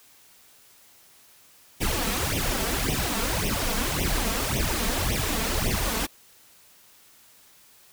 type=noise with flanger; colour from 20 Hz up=pink; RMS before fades=-26 dBFS; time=1.8-6.07 s; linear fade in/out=20 ms; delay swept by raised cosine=0.33 to 4.53 ms; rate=1.8 Hz; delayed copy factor=+0.9; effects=white hiss -55 dBFS RMS until 7.92 s